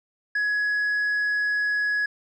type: tone with tanh clipping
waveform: sine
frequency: 1679 Hz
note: G#6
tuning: 18 cents sharp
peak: -22 dBFS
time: 0.35-2.06 s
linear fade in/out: 5 ms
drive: 2 dB
effects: none